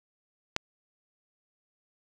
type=click; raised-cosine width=0.2 ms; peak=-9 dBFS; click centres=0.564 s; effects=none